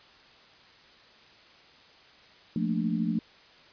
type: chord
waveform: sine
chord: Bb major seventh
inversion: second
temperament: equal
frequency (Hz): 174.61 / 220 / 233.1 / 293.7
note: F3 / A3 / Bb3 / D4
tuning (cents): 0 / 0 / 0 / 0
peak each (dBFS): -30 / -29 / -33 / -34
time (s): 2.56-3.19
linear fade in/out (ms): 2
effects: white hiss -55 dBFS RMS until 3.72 s + resampled to 11025 Hz